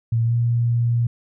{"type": "tone with pitch glide", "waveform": "sine", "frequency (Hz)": [115.1, 118.34], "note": ["A#2", "A#2"], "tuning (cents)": [-22, 27], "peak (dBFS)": -16, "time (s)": [0.12, 1.07], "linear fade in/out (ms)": 5, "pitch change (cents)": 49, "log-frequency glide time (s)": [0.24, 0.34], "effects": []}